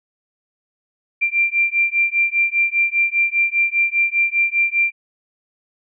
sine beating tone pair, 2366 / 2371 Hz, D7 / D7, +12 / +16 cents, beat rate 5 Hz, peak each -18 dBFS, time 1.21-4.92 s, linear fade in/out 20 ms, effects none

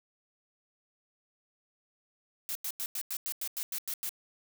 blue noise bursts, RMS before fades -35 dBFS, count 11, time 2.49-4.092 s, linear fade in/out 0 ms, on 62 ms, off 92 ms, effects none

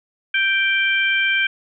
harmonic tone, 784 Hz, G5, in tune, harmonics 2 / 3 / 4, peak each -19 / -19 / -24 dBFS, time 0.34-1.47 s, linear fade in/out 5 ms, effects none

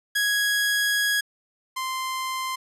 sawtooth tone pair in turn, 1661.2 / 1042.6 Hz, G#6 / C6, 0 / -6 cents, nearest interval minor sixth, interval 806 cents, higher first, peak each -17 / -23 dBFS, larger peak first, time 0.15-1.21 / 1.76-2.56 s, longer first, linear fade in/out 10 ms, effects resampled to 32000 Hz

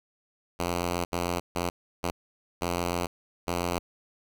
5% pulse tone bursts at uneven times, 87.31 Hz, F2, in tune, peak -16 dBFS, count 6, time 0.59-1.05 / 1.12-1.4 / 1.55-1.7 / 2.03-2.11 / 2.61-3.07 / 3.47-3.79 s, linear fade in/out 10 ms, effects none

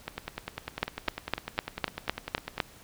two click trains, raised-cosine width 0.3 ms, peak -9 / -17 dBFS, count 8 / 26, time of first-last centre 0.83-2.602 / 0.08-2.58 s, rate 3.95 / 10 Hz, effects pink hiss -53 dBFS RMS until 2.83 s

